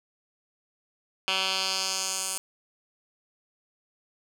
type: tone with band-pass filter sweep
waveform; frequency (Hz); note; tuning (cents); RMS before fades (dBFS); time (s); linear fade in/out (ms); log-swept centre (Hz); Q
10% pulse; 190; F#3; +46; -29; 1.28-2.38; 0; 3100 to 8900; 1.9
effects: none